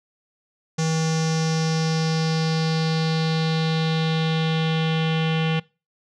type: tone with low-pass filter sweep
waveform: square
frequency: 160.4 Hz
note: E3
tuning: 47 cents flat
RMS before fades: -22 dBFS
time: 0.78-5.6 s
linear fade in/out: 10 ms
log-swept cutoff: 6300 to 3000 Hz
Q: 3.8
effects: noise-tail reverb RT60 0.3 s tail -23 dB re dry